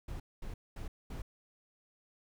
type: noise bursts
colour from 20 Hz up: brown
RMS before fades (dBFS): -41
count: 4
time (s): 0.08-1.22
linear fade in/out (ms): 5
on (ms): 120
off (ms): 220
effects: none